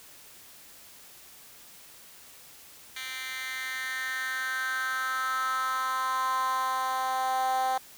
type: tone with high-pass filter sweep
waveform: 10% pulse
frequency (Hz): 260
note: C4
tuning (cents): -11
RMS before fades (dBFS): -30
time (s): 2.96-7.78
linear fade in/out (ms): 5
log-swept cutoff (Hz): 2400 to 730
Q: 5.1
effects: white hiss -51 dBFS RMS until 7.97 s